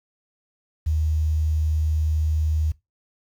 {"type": "tone with quantisation", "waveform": "sine", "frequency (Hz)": 77.78, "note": "D#2", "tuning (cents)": 0, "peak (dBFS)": -19, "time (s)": [0.86, 2.72], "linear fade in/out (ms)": 10, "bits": 8, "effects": ["noise-tail reverb RT60 0.2 s tail -20 dB re dry"]}